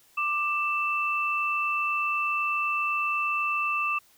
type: tone pair together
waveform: sine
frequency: 1183 / 2656 Hz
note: D6 / E7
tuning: +12 / +12 cents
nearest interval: octave + major second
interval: 1400 cents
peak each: -27 dBFS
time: 0.17-3.99 s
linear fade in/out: 10 ms
effects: white hiss -60 dBFS RMS until 4.17 s